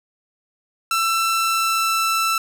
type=tone with pitch glide; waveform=sawtooth; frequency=1337 to 1329.3 Hz; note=E6 to E6; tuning=+24 to +14 cents; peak=-14 dBFS; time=0.91-2.38 s; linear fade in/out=2 ms; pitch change=-10 cents; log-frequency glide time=1.34-2.01 s; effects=none